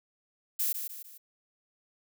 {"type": "noise with echo", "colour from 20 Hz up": "violet", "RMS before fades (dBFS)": -29, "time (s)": [0.59, 0.73], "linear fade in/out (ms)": 10, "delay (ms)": 150, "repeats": 3, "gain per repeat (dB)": -7, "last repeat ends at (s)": 1.18, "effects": []}